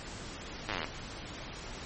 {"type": "slowing click train", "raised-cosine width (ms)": 0.3, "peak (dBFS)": -17, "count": 15, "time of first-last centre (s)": [0.69, 0.844], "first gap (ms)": 9, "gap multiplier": 1.03, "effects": ["pink hiss -43 dBFS RMS until 1.85 s", "MP3 32 kbps"]}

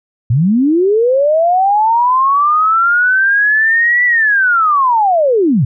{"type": "linear two-way sweep", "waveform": "sine", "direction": "up then down", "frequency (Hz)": [106.2, 1975.5, 106.2], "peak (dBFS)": -8, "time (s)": [0.3, 5.65], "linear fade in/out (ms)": 5, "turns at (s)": 4.05, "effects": []}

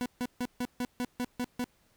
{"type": "tone bursts", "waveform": "40% pulse", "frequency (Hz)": 246.9, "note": "B3", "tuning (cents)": 0, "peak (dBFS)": -29, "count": 9, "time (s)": [0.01, 1.642], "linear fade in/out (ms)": 0, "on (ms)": 48, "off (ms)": 150, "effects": ["pink hiss -68 dBFS RMS until 1.96 s"]}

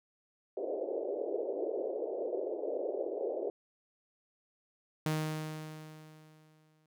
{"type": "band-pass noise", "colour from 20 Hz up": "pink", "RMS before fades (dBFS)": -36, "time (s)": [0.57, 3.5], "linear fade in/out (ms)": 2, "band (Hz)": [360, 610], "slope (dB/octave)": 48}
{"type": "tone with exponential decay", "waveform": "sawtooth", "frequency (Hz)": 155.56, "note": "D#3", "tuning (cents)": 0, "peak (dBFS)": -25, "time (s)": [5.06, 6.86], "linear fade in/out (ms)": 2, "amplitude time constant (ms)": 390}
{"effects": []}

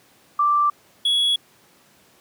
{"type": "tone pair in turn", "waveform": ["sine", "triangle"], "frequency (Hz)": [1174.7, 3360], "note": ["D6", "G#7"], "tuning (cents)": [0, 19], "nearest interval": "octave + tritone", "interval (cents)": 1819, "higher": "second", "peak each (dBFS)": -15, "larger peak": "neither", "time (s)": [[0.39, 0.7], [1.05, 1.36]], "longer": "neither", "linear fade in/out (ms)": 5, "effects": ["pink hiss -55 dBFS RMS until 2.2 s", "high-pass 150 Hz 12 dB/octave"]}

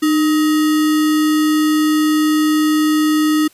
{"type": "tone with sample-and-hold", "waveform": "sine", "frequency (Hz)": 306, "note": "D#4", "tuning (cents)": -29, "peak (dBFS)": -11, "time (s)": [0.02, 3.48], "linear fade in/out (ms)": 10, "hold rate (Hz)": 1575, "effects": ["white hiss -50 dBFS RMS until 3.53 s", "resampled to 32000 Hz"]}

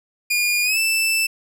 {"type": "tone with pitch glide", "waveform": "sawtooth", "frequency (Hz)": [2428, 2648], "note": ["D#7", "E7"], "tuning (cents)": [-43, 7], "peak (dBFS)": -14, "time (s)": [0.3, 1.27], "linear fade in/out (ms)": 10, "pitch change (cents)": 150, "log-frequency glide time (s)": [0.63, 0.78], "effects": []}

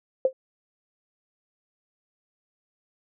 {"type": "tone with exponential decay", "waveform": "sine", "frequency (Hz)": 523.3, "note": "C5", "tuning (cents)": 0, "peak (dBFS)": -13, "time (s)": [0.25, 0.33], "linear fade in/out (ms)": 2, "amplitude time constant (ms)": 17, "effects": []}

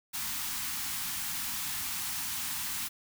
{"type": "band-stop noise", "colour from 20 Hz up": "white", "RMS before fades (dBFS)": -35, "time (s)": [0.13, 2.89], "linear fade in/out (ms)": 20, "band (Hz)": [300, 790], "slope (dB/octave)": 48, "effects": []}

